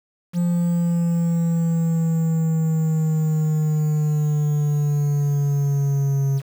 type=linear sweep; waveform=triangle; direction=down; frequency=174.61 to 136.6 Hz; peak=-15 dBFS; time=0.33-6.42 s; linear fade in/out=50 ms; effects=7-bit